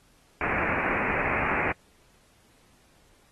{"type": "low-pass noise", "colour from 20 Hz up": "white", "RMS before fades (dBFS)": -28, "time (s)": [0.41, 1.72], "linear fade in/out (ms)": 2, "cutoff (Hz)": 2500, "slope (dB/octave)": 96, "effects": ["pink hiss -62 dBFS RMS until 3.31 s", "AAC 32 kbps"]}